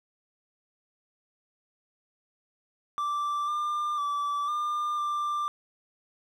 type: tone with pitch steps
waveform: triangle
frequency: 1172 / 1197 / 1158 / 1200 / 1185 Hz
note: D6 / D6 / D6 / D6 / D6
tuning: -4 / +33 / -25 / +37 / +15 cents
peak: -25 dBFS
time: 2.98-5.48 s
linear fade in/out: 0 ms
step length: 500 ms
effects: none